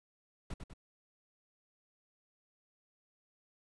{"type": "noise with echo", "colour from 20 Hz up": "brown", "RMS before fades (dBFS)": -40, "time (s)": [0.5, 0.54], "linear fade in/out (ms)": 5, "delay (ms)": 98, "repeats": 2, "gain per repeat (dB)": -5, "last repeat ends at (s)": 0.736, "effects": ["resampled to 24000 Hz"]}